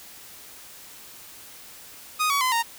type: tone with pitch steps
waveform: sawtooth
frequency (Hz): 1244 / 1127.7 / 1022.2 / 926.6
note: D#6 / C#6 / C6 / A#5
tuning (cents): -1 / +29 / -41 / -11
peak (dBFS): -17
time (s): 2.19-2.63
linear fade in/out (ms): 20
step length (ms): 110
effects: white hiss -45 dBFS RMS until 2.78 s